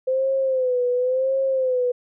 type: tone with vibrato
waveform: sine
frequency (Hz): 514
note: C5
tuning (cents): -31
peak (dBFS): -18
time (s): 0.07-1.92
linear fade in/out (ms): 10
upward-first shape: sine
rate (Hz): 0.94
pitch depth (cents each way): 76
effects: none

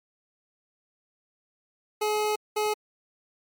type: tone bursts at uneven times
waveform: 25% pulse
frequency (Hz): 424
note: G#4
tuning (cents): +36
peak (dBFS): -20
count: 2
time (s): 2.01-2.36 / 2.56-2.74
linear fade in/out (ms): 10
effects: MP3 96 kbps

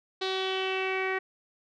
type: tone with low-pass filter sweep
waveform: sawtooth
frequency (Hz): 379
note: F#4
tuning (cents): +42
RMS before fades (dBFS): -30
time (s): 0.21-1.19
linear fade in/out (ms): 10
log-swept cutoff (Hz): 4000 to 2000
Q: 4.8
effects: none

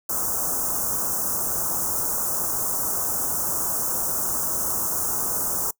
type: band-stop noise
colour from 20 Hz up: white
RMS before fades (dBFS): -25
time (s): 0.09-5.71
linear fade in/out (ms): 5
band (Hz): 1400 to 6000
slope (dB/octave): 48
effects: noise-tail reverb RT60 0.1 s tail -24 dB re dry

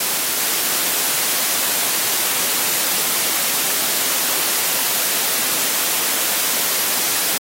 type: noise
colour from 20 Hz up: white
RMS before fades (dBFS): -19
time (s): 0-7.38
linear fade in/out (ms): 5
effects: high-pass 200 Hz 12 dB/octave + AAC 48 kbps

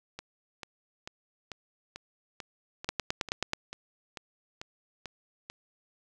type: two click trains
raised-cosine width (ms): 0.2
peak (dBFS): -22 / -11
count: 13 / 7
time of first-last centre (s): 0.19-5.5 / 2.89-3.534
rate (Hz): 2.26 / 9.32
effects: none

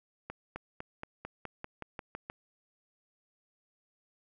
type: accelerating click train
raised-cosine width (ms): 0.5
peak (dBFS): -24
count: 11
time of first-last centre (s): 0.3-2.299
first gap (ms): 260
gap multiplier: 0.94
effects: none

